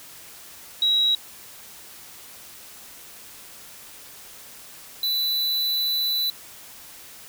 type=tone pair in turn; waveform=sine / square; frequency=3857 / 3977 Hz; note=B7 / B7; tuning=-42 / +11 cents; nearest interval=minor second; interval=53 cents; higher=second; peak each=-17 / -22 dBFS; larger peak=first; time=0.82-1.15 / 5.03-6.3 s; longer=second; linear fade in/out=2 ms; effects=white hiss -44 dBFS RMS until 7.28 s